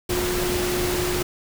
sine tone in noise, 358.8 Hz, F4, 47 cents sharp, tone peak -24 dBFS, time 0.09-1.23 s, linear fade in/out 10 ms, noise pink, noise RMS -26 dBFS, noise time 0.09-1.23 s, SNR -1 dB, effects none

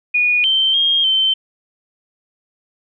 sine tone with pitch steps, 2456 / 3115 / 3233 / 3095 Hz, D#7 / G7 / G#7 / G7, -23 / -12 / -47 / -23 cents, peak -12 dBFS, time 0.14-1.34 s, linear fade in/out 10 ms, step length 300 ms, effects none

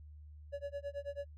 triangle tone with tremolo, 568 Hz, C#5, 42 cents sharp, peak -34 dBFS, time 0.52-1.26 s, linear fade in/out 20 ms, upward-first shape sine, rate 9.2 Hz, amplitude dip 100%, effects noise-tail reverb RT60 0.1 s tail -22 dB re dry + added 75 Hz sine -50 dBFS peak until 1.37 s

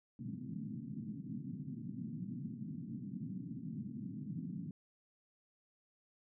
white band-pass noise, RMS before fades -44 dBFS, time 0.19-4.71 s, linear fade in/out 2 ms, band 120 to 260 Hz, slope 48 dB/octave, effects none

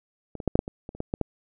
clicks, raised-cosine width 2 ms, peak -23 / -21 / -9 / -6 / -7 / -20 / -23 / -29 / -15 / -13 / -11 dBFS, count 11, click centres 0.353 / 0.402 / 0.477 / 0.555 / 0.591 / 0.679 / 0.891 / 0.95 / 1.004 / 1.139 / 1.213 s, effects none

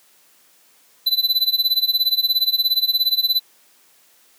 square tone with tremolo, 4003 Hz, B7, 23 cents sharp, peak -13 dBFS, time 1.06-3.4 s, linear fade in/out 10 ms, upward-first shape sine, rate 17 Hz, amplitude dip 90%, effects white hiss -55 dBFS RMS until 4.38 s + high-pass 200 Hz 12 dB/octave

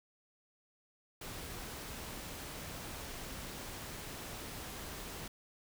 pink noise, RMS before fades -45 dBFS, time 1.21-5.28 s, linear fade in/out 5 ms, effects none

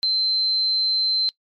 sine tone, 4100 Hz, C8, 36 cents flat, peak -18 dBFS, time 0.03-1.29 s, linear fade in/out 0 ms, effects noise-tail reverb RT60 0.1 s tail -23 dB re dry + MP3 64 kbps

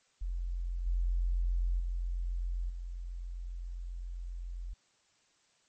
sine tone with level steps, 43.74 Hz, F1, 3 cents sharp, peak -32 / -27 / -31 / -37 dBFS, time 0.21-4.74 s, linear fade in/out 10 ms, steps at 0.86 / 1.79 / 2.69 s, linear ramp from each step 10 ms, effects white hiss -70 dBFS RMS until 5.68 s + MP3 32 kbps

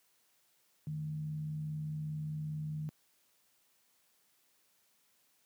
sine tone with frequency modulation, 152.9 Hz, D#3, 30 cents flat, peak -35 dBFS, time 0.87-2.89 s, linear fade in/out 0 ms, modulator 64.9 Hz, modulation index 0.24, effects white hiss -72 dBFS RMS until 5.45 s + high-pass 100 Hz 12 dB/octave

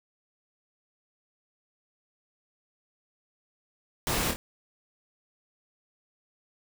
pink noise with echo, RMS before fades -29 dBFS, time 4.07-4.31 s, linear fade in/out 0 ms, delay 25 ms, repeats 2, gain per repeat -5 dB, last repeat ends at 4.36 s, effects none

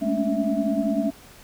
sine tone cluster, 207.2 / 222.5 / 275.9 / 286.1 / 658 Hz, G#3 / A3 / C#4 / D4 / E5, -4 / +20 / -8 / -45 / -3 cents, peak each -27 dBFS, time 0.01-1.11 s, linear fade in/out 20 ms, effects pink hiss -48 dBFS RMS until 1.43 s

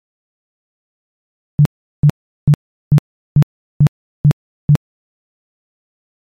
sine tone bursts, 146.83 Hz, D3, in tune, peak -4 dBFS, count 8, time 1.59-4.754 s, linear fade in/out 0 ms, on 63 ms, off 380 ms, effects MP3 64 kbps

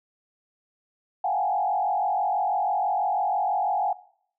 sine tone with frequency modulation, 778 Hz, G5, 13 cents flat, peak -22 dBFS, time 1.24-3.93 s, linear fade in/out 5 ms, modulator 46.1 Hz, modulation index 1.7, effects noise-tail reverb RT60 0.6 s tail -18 dB re dry

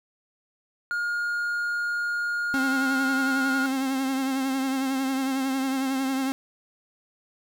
triangle tone, 1423 Hz, F6, 32 cents sharp, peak -23 dBFS, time 0.91-3.66 s, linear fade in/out 0 ms
45% pulse tone with vibrato, 266.4 Hz, C4, 31 cents sharp, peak -24 dBFS, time 2.54-6.32 s, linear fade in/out 0 ms, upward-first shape triangle, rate 11 Hz, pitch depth 46 cents each way
effects none

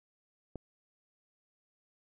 click, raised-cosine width 2 ms, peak -27 dBFS, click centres 0.557 s, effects none

